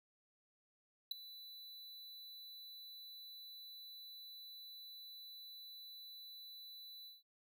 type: tone with ADSR envelope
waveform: square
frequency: 3980 Hz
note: B7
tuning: 13 cents sharp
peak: -34 dBFS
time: 1.11-7.23 s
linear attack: 5 ms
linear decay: 9 ms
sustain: -18 dB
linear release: 170 ms
effects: none